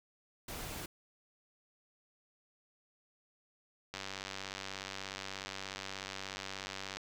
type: noise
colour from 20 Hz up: pink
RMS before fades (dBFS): -43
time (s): 0.48-0.86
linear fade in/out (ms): 5
type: click train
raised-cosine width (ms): 0.2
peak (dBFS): -23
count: 294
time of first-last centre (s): 3.94-6.97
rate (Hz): 96.7
effects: none